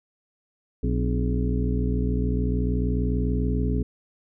harmonic tone with a mistuned harmonic, 60.3 Hz, B1, 41 cents flat, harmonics 1 / 2 / 3 / 4 / 5 / 6 / 7, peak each -24 / -28 / -30 / -29 / -36 / -42 / -33 dBFS, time 0.83-3.83 s, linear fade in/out 5 ms, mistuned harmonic 4, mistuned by +95 cents, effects none

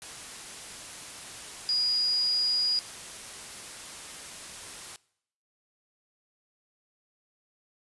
sine tone in noise, 4889 Hz, D#8, 31 cents flat, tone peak -24 dBFS, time 1.69-2.79 s, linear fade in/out 0 ms, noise white, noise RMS -42 dBFS, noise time 0.02-4.96 s, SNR +15 dB, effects noise-tail reverb RT60 0.7 s tail -22 dB re dry + resampled to 24000 Hz

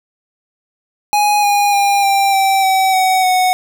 square tone with pitch steps, 830.6 / 816.8 / 803.2 / 789.9 / 776.8 / 763.9 / 751.2 / 738.7 Hz, G#5 / G#5 / G5 / G5 / G5 / G5 / F#5 / F#5, 0 / -29 / +42 / +13 / -16 / -45 / +26 / -3 cents, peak -11 dBFS, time 1.13-3.53 s, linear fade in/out 0 ms, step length 300 ms, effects none

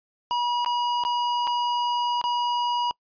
square tone with dropouts, 965 Hz, B5, 40 cents flat, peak -23 dBFS, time 0.31-2.91 s, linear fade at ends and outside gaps 0 ms, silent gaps 0.647-0.661 / 1.037-1.05 / 1.471-1.475 / 2.214-2.24 s, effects noise-tail reverb RT60 0.1 s tail -26 dB re dry + resampled to 11025 Hz

